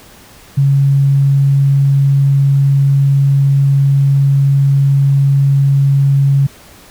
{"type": "tone", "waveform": "sine", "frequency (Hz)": 138.59, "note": "C#3", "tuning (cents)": 0, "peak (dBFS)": -7, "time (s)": [0.57, 6.47], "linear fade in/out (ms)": 10, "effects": ["pink hiss -40 dBFS RMS until 6.9 s"]}